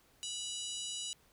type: harmonic tone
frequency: 978 Hz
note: B5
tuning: 17 cents flat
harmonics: 3 / 4 / 5 / 6 / 7 / 8 / 9 / 10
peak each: -42 / -45 / -52 / -50 / -45 / -49 / -51 / -52 dBFS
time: 0.23-1.13 s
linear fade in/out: 0 ms
effects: pink hiss -67 dBFS RMS until 1.32 s